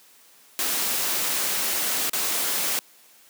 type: noise with dropouts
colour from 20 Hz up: white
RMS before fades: -25 dBFS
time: 0.59-2.79 s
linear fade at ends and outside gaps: 0 ms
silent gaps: 2.096-2.133 s
effects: white hiss -54 dBFS RMS until 3.29 s + high-pass 200 Hz 12 dB/octave